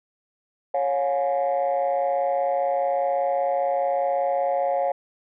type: tone cluster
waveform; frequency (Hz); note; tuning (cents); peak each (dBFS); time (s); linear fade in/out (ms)
sine; 552 / 713 / 838; C#5 / F5 / G#5; -7 / +36 / +15; -22 / -23 / -28; 0.74-4.92; 5
effects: tanh soft clip ceiling -15 dBFS